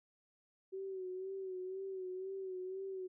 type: tone with vibrato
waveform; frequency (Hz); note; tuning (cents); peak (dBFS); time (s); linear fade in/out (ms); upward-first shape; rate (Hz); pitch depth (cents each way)
sine; 377.3; F#4; +34; -40; 0.72-3.08; 20; sine; 2; 48
effects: none